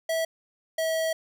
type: tone pair in turn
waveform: square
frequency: 652 / 645.6 Hz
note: E5 / E5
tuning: -19 / -36 cents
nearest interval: unison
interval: 17 cents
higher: first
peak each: -25 dBFS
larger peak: neither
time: 0.09-0.25 / 0.78-1.13 s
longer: second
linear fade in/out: 5 ms
effects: none

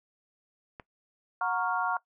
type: click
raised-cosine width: 0.5 ms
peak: -27 dBFS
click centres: 0.798 s
type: chord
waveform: sine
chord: Gb major seventh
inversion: none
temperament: equal with one note detuned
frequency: 730.6 / 932.3 / 1108.7 / 1396.9 Hz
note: Gb5 / Bb5 / Db6 / F6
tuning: -22 / 0 / 0 / 0 cents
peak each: -32 dBFS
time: 1.41-1.97 s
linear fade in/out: 2 ms
effects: noise-tail reverb RT60 0.1 s tail -19 dB re dry

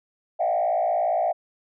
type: tone with frequency modulation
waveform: sine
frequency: 690 Hz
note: F5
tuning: 21 cents flat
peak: -19 dBFS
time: 0.39-1.33 s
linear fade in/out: 20 ms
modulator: 57.4 Hz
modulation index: 1.4
effects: tanh soft clip ceiling -15 dBFS

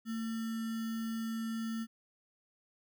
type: tone with sample-and-hold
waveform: sine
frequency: 225.6 Hz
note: A3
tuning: 44 cents sharp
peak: -34 dBFS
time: 0.05-1.87 s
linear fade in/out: 50 ms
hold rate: 1575 Hz
effects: none

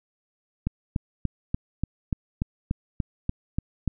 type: click train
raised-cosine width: 5 ms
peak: -12 dBFS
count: 12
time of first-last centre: 0.67-3.877 s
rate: 3.43 Hz
effects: none

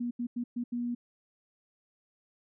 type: tone bursts at uneven times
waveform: sine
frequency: 240.7 Hz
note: B3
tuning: 44 cents flat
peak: -30 dBFS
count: 5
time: 0-0.11 / 0.19-0.27 / 0.36-0.44 / 0.56-0.64 / 0.72-0.95 s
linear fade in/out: 10 ms
effects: none

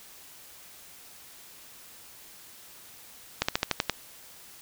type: slowing click train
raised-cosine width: 0.2 ms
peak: -6 dBFS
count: 7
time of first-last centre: 3.42-3.897 s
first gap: 65 ms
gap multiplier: 1.08
effects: white hiss -50 dBFS RMS until 4.61 s

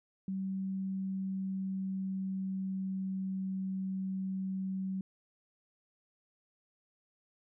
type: tone with pitch glide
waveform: sine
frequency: 191.5 to 190.18 Hz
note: G3 to F#3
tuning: -40 to +48 cents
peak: -33 dBFS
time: 0.28-5.01 s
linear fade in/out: 2 ms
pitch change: -12 cents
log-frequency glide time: 0.78-3.5 s
effects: none

